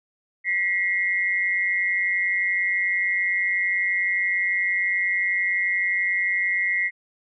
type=tone pair together; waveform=sine; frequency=1937.4 / 2126 Hz; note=B6 / C7; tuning=-34 / +27 cents; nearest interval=major second; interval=161 cents; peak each=-23 dBFS; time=0.44-6.91 s; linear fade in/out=50 ms; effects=none